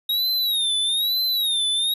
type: tone with vibrato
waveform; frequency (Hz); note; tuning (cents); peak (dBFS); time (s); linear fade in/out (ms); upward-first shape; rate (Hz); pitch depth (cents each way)
square; 3770; A#7; +19; -20; 0.09-1.94; 5; sine; 1.1; 130
effects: resampled to 32000 Hz